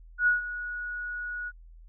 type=tone with ADSR envelope; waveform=sine; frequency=1459 Hz; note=F#6; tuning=25 cents flat; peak=-18 dBFS; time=0.18-1.52 s; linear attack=89 ms; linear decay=140 ms; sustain=-14 dB; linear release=44 ms; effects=added 41 Hz sine -47 dBFS peak until 1.88 s